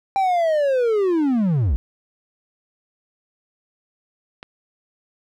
triangle linear sweep, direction down, 793 to 51.91 Hz, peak -14 dBFS, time 0.16-1.76 s, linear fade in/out 0 ms
click, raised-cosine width 0.3 ms, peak -19 dBFS, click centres 4.429 s
effects none

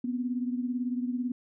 sine beating tone pair, 244.7 / 262.7 Hz, B3 / C4, -16 / +7 cents, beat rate 18 Hz, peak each -29 / -35 dBFS, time 0.04-1.32 s, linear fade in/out 5 ms, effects none

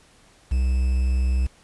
triangle tone with quantisation, 63.8 Hz, C2, 43 cents flat, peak -16 dBFS, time 0.51-1.47 s, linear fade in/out 10 ms, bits 7, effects pink hiss -55 dBFS RMS until 1.63 s + resampled to 24000 Hz

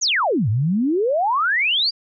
sine exponential two-way sweep, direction down then up, 7140 to 99.9 to 4896 Hz, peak -16 dBFS, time 0.01-1.91 s, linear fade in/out 20 ms, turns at 0.49 s, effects none

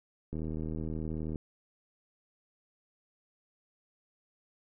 click train, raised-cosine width 3 ms, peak -25 dBFS, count 82, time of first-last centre 0.33-1.358 s, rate 78.8 Hz, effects none

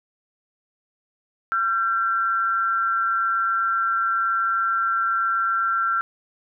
sine tone pair together, 1360.5 / 1568 Hz, F6 / G6, -46 / 0 cents, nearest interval major second, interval 246 cents, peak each -20 / -26 dBFS, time 1.52-6.01 s, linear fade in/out 0 ms, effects none

